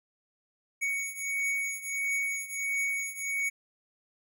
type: beating tone pair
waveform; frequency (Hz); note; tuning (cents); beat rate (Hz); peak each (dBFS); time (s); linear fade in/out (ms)
square; 2233 / 2234.5; C#7 / C#7; +12 / +13; 1.5; -32 / -35; 0.81-3.5; 20
effects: none